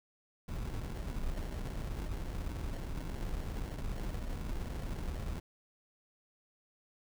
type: noise with sample-and-hold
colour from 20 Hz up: brown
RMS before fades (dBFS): -38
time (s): 0.48-5.4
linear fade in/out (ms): 5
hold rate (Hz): 1225
effects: none